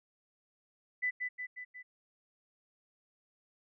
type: tone with echo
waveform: sine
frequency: 1995 Hz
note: B6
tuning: 17 cents sharp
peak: -29 dBFS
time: 1.02-1.11 s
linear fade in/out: 20 ms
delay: 180 ms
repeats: 4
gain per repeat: -4 dB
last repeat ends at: 1.83 s
effects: none